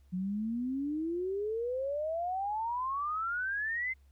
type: exponential sweep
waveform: sine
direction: up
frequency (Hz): 178.2 to 2100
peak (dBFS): -31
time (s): 0.12-3.94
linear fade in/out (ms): 20
effects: added 68 Hz sine -58 dBFS peak until 4.11 s + pink hiss -75 dBFS RMS until 4.11 s